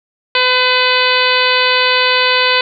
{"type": "harmonic tone with a mistuned harmonic", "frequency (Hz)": 505, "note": "B4", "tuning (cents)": 39, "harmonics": [1, 2, 3, 4, 5, 6, 7, 8, 9], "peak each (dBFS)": [-18, -17, -18, -19, -17, -19, -20, -20, -22], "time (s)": [0.35, 2.61], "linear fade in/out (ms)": 2, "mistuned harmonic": 6, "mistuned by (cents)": -20, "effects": []}